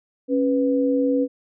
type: tone pair together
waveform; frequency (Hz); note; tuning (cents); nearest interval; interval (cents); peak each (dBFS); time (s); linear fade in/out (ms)
sine; 274.5 / 493.9; C#4 / B4; -17 / 0; minor seventh; 1017; -19 / -21; 0.28-1.28; 50
effects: none